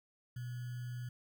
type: tone with sample-and-hold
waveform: sine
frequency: 122.7 Hz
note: B2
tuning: 11 cents flat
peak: -39 dBFS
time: 0.36-1.09 s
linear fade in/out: 5 ms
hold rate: 1575 Hz
effects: none